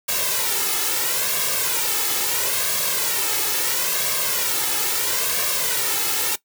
white noise with flanger, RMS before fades -22 dBFS, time 0.08-6.36 s, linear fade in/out 10 ms, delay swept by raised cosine 1.8 to 2.34 ms, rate 0.75 Hz, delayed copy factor +0.7, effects noise-tail reverb RT60 0.1 s tail -18 dB re dry + high-pass 150 Hz 12 dB/octave

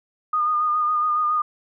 sine tone with vibrato, 1224 Hz, D#6, 29 cents flat, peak -18 dBFS, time 0.33-1.42 s, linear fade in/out 5 ms, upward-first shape sine, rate 7.2 Hz, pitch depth 28 cents each way, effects none

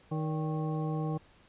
harmonic tone with a mistuned harmonic, 156.3 Hz, D#3, 8 cents sharp, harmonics 1 / 2 / 3 / 4 / 5 / 7, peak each -31 / -38 / -40 / -46 / -42 / -46 dBFS, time 0.11-1.18 s, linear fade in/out 10 ms, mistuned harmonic 4, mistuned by -140 cents, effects pink hiss -61 dBFS RMS until 1.48 s + resampled to 8000 Hz

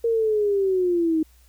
sine linear sweep, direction down, 466.2 to 311.1 Hz, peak -18 dBFS, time 0.04-1.23 s, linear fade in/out 5 ms, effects added 60 Hz sine -52 dBFS peak until 1.48 s + white hiss -60 dBFS RMS until 1.48 s

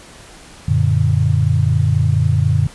sine chord, Gb augmented, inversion none, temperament equal, 92.5 / 116.54 / 146.83 Hz, Gb2 / Bb2 / D3, 0 / 0 / 0 cents, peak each -16 dBFS, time 0.68-2.67 s, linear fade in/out 5 ms, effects pink hiss -40 dBFS RMS until 2.74 s + resampled to 24000 Hz

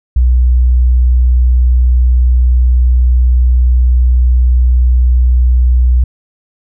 sine tone, 61.74 Hz, B1, in tune, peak -5 dBFS, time 0.16-6.04 s, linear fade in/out 5 ms, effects none

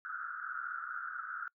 white band-pass noise, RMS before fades -41 dBFS, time 0.05-1.48 s, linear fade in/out 0 ms, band 1300 to 1500 Hz, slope 96 dB/octave, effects noise-tail reverb RT60 0.1 s tail -26 dB re dry

